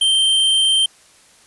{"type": "tone", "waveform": "square", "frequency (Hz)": 3136, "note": "G7", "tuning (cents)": 0, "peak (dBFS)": -13, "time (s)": [0.01, 0.86], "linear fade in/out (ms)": 5, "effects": ["white hiss -50 dBFS RMS until 1.46 s", "resampled to 24000 Hz"]}